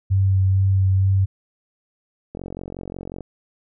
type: tone with vibrato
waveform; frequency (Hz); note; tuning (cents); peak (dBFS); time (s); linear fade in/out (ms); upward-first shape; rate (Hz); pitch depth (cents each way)
sine; 95.9; G2; -37; -14; 0.1-1.26; 20; sine; 2.2; 15
type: click train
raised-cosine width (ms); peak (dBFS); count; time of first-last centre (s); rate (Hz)
2; -19; 40; 2.35-3.207; 45.5
effects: none

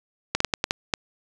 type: clicks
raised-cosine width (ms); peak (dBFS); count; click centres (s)
0.2; -4; 7; 0.35 / 0.404 / 0.447 / 0.538 / 0.641 / 0.709 / 0.938
effects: resampled to 24000 Hz + 7-bit

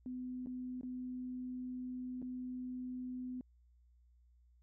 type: tone with dropouts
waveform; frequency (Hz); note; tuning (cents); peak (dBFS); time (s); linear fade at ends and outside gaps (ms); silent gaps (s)
sine; 252.3; B3; +37; -40; 0.06-3.41; 1; 0.461-0.47 / 0.811-0.832 / 2.218-2.225
effects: added 60 Hz sine -64 dBFS peak until 4.62 s

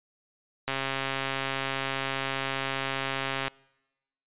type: click train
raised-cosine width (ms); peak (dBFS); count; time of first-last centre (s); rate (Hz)
0.3; -13; 379; 0.68-3.48; 135
effects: noise-tail reverb RT60 1.0 s tail -26 dB re dry + resampled to 8000 Hz

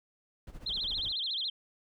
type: noise with tremolo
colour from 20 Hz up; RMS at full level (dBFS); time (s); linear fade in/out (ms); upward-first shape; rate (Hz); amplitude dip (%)
brown; -43; 0.47-1.12; 2; sine; 14; 75
type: tone with vibrato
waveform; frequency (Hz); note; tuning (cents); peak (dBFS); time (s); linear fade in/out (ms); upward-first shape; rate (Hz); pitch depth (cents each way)
sine; 3623; A7; +50; -31; 0.66-1.5; 5; sine; 14; 260
effects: none

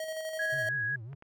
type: tone with tremolo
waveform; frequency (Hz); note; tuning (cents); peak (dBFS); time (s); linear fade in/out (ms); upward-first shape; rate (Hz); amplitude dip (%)
square; 635; D#5; +35; -34; 0-0.69; 2; square; 12; 35
type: tone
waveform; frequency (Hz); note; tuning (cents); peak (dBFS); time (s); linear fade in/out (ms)
sine; 1661.2; G#6; 0; -29; 0.39-0.96; 5
type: tone with vibrato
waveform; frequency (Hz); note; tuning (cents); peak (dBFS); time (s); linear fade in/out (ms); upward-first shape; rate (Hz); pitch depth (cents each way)
triangle; 123; B2; -7; -38; 0.52-1.15; 10; triangle; 5.4; 270
type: clicks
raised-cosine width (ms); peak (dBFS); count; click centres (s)
0.5; -37; 2; 1.131 / 1.224
effects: none

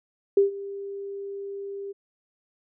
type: tone with ADSR envelope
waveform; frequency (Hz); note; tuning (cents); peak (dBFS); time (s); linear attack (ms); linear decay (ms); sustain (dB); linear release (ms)
sine; 397.6; G4; +25; -13; 0.37-1.93; 4; 130; -19; 21
effects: none

